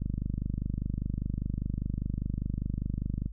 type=click train; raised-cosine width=5 ms; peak=-19 dBFS; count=82; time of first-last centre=0.02-3.26 s; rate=25 Hz; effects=noise-tail reverb RT60 0.1 s tail -25 dB re dry + added 50 Hz sine -39 dBFS peak until 3.32 s